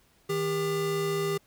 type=tone pair together; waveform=square; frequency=158.33 / 400 Hz; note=D#3 / G4; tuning=+31 / +35 cents; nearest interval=octave + major third; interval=1604 cents; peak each=-34 / -28 dBFS; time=0.29-1.38 s; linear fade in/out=10 ms; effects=pink hiss -64 dBFS RMS until 1.46 s